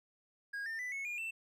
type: tone with pitch steps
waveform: triangle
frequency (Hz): 1636 / 1804.8 / 1991 / 2196 / 2423 / 2673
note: G#6 / A6 / B6 / C#7 / D#7 / E7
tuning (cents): -26 / +44 / +14 / -17 / -47 / +23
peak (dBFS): -36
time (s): 0.53-1.31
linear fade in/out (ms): 10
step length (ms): 130
effects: none